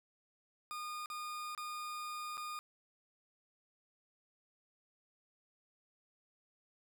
40% pulse tone with dropouts, 1220 Hz, D#6, 34 cents flat, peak -40 dBFS, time 0.71-2.59 s, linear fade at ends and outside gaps 0 ms, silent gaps 1.059-1.101 / 1.549-1.577 / 2.371-2.378 s, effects none

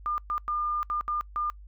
sine tone bursts at uneven times, 1205 Hz, D6, 44 cents sharp, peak -26 dBFS, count 6, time 0.06-0.18 / 0.3-0.38 / 0.48-0.83 / 0.9-1.01 / 1.08-1.21 / 1.36-1.5 s, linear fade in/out 0 ms, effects noise-tail reverb RT60 0.1 s tail -24 dB re dry + added 50 Hz sine -44 dBFS peak until 1.67 s

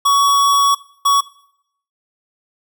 square tone pair in turn, 1124 / 1124 Hz, C#6 / C#6, +24 / +24 cents, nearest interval unison, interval 0 cents, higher neither, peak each -11 dBFS, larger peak neither, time 0.05-0.75 / 1.05-1.21 s, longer first, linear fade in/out 10 ms, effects noise-tail reverb RT60 0.7 s tail -19 dB re dry

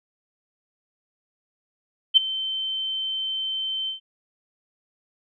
sine tone with ADSR envelope, 3094 Hz, G7, 23 cents flat, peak -8 dBFS, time 2.14-4 s, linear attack 30 ms, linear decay 12 ms, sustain -17 dB, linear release 120 ms, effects none

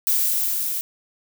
violet noise with level ramp, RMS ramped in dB -19 to -26 dBFS, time 0.07-0.81 s, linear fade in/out 0 ms, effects none

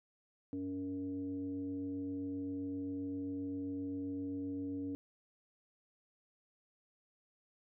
sine tone with frequency modulation, 281.3 Hz, C#4, 26 cents sharp, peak -37 dBFS, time 0.53-4.95 s, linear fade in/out 0 ms, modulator 185 Hz, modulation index 0.52, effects none

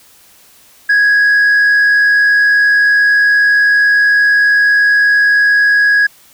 sine tone with frequency modulation, 1661.2 Hz, G#6, in tune, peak -4 dBFS, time 0.89-6.07 s, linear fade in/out 10 ms, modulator 71.6 Hz, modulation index 0.35, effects tanh soft clip ceiling -6 dBFS + white hiss -45 dBFS RMS until 6.33 s

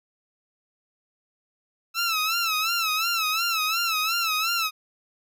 15% pulse tone with vibrato, 1319 Hz, E6, 1 cent sharp, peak -16 dBFS, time 1.94-4.71 s, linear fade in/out 50 ms, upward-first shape sine, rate 2.8 Hz, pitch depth 97 cents each way, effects none

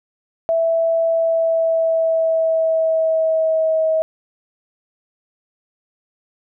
sine tone with pitch glide, 659.3 to 637.9 Hz, E5 to D#5, 0 to +43 cents, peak -14 dBFS, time 0.49-4.02 s, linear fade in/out 0 ms, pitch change -57 cents, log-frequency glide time 1.07-3.86 s, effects none

